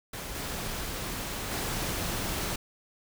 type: noise with level steps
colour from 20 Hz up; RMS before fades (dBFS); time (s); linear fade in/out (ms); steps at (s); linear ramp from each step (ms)
pink; -38 / -35 / -32; 0.13-2.56; 5; 0.35 / 1.51; 2
effects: none